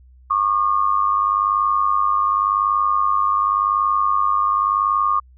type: tone pair together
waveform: sine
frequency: 1100.1 / 1201 Hz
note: C#6 / D6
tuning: -14 / +38 cents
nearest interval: major second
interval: 152 cents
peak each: -18 dBFS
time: 0.3-5.2 s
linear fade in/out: 10 ms
effects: added 63 Hz sine -45 dBFS peak until 5.37 s